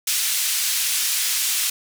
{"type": "band-pass noise", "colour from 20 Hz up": "white", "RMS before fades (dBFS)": -22, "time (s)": [0.07, 1.7], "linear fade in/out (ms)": 5, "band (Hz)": [2300, 12000], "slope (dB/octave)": 12, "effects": []}